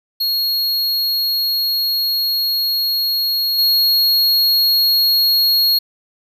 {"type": "tone with level steps", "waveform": "square", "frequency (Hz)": 4300, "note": "C8", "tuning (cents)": 47, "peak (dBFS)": [-16, -12], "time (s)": [0.2, 5.79], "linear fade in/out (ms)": 10, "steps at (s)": 3.58, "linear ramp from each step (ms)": 10, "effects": []}